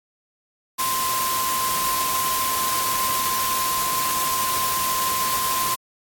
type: tone in noise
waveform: sine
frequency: 1043 Hz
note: C6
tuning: 6 cents flat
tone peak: -23 dBFS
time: 0.78-5.76 s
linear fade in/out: 20 ms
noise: white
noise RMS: -25 dBFS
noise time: 0.78-5.76 s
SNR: -1 dB
effects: AAC 64 kbps